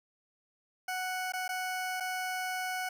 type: tone with dropouts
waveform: 20% pulse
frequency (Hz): 740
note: F#5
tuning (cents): 0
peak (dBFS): -28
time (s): 0.88-2.89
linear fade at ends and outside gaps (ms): 5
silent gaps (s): 1.322-1.335 / 1.48-1.49 / 2.001-2.005
effects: none